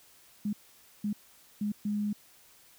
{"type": "tone bursts at uneven times", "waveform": "sine", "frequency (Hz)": 207.7, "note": "G#3", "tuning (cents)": 0, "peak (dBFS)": -28, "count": 4, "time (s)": [[0.45, 0.53], [1.04, 1.13], [1.61, 1.72], [1.85, 2.13]], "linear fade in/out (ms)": 5, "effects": ["white hiss -59 dBFS RMS until 2.78 s"]}